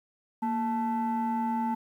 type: tone pair together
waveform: sine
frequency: 232.4 / 877.4 Hz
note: A#3 / A5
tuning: -5 / -5 cents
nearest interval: octave + major seventh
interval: 2300 cents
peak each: -27 dBFS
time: 0.42-1.75 s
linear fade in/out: 10 ms
effects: tanh soft clip ceiling -23 dBFS + 10-bit